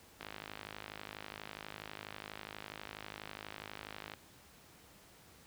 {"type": "click train", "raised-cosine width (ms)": 0.3, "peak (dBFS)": -27, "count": 206, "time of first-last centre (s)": [0.21, 4.137], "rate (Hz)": 52.2, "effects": ["pink hiss -60 dBFS RMS until 5.46 s", "high-pass 60 Hz 12 dB/octave"]}